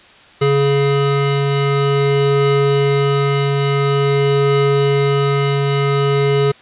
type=tone pair together; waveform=square; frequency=140.16 / 420 Hz; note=C#3 / G#4; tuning=+19 / +19 cents; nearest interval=octave + perfect fifth; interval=1900 cents; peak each=-16 dBFS; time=0.41-6.52 s; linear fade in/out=10 ms; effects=white hiss -44 dBFS RMS until 6.61 s + resampled to 8000 Hz